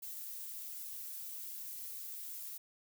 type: noise with flanger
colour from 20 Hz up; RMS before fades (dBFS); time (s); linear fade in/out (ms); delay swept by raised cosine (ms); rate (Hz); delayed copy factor
violet; -45; 0.02-2.58; 10; 1.6 to 4.1; 1.3; -0.5
effects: none